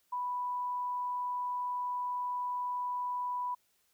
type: tone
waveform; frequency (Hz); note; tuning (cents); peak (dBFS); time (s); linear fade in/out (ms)
sine; 987.8; B5; 0; -32; 0.12-3.55; 10
effects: white hiss -73 dBFS RMS until 3.93 s